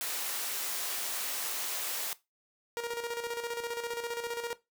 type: high-pass noise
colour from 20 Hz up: white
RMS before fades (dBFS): -35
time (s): 0.01-2.13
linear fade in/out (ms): 0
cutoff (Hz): 420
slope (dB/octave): 12
type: tone with tremolo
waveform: sawtooth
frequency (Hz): 471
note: A#4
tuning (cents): +18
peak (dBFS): -28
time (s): 2.77-4.53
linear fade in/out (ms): 0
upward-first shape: square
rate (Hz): 15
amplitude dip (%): 55
effects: noise-tail reverb RT60 0.2 s tail -17 dB re dry